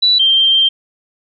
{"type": "tone pair in turn", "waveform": "sine", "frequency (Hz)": [3951, 3157], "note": ["B7", "G7"], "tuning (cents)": [0, 12], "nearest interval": "major third", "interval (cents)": 388, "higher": "first", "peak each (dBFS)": -8, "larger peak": "neither", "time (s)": [[0.02, 0.19], [0.19, 0.69]], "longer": "second", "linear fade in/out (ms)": 10, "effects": []}